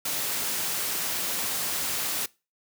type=noise; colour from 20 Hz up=white; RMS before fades=-29 dBFS; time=0.05-2.26 s; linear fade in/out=5 ms; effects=noise-tail reverb RT60 0.3 s tail -23 dB re dry + high-pass 100 Hz 12 dB/octave